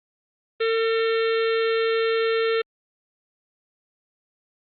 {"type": "harmonic tone with a mistuned harmonic", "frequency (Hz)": 451.8, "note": "A4", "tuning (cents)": 46, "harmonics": [1, 3, 4, 5, 6, 7, 8, 9], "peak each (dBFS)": [-20, -30, -32, -34, -36, -37, -38, -39], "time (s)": [0.6, 2.62], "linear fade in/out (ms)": 10, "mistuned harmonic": 5, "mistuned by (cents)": -25, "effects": ["Opus 24 kbps"]}